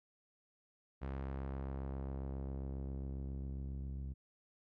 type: tone with low-pass filter sweep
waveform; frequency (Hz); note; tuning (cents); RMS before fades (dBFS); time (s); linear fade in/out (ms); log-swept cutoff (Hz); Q
sawtooth; 67.4; C#2; -48; -42; 1.01-4.14; 20; 1900 to 170; 0.74
effects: none